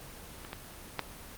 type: clicks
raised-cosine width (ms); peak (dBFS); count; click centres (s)
0.3; -27 / -20 / -13; 3; 0.449 / 0.531 / 0.993
effects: pink hiss -47 dBFS RMS until 1.37 s + Opus 24 kbps